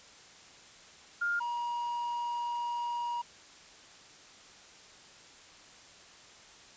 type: tone pair in turn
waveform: sine / triangle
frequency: 1408 / 953.7 Hz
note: F6 / A#5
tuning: +14 / +39 cents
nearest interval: perfect fifth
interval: 675 cents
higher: first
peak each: -28 / -30 dBFS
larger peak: first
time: 1.21-1.4 / 1.4-3.22 s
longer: second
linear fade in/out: 10 ms
effects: white hiss -54 dBFS RMS until 6.76 s + resampled to 16000 Hz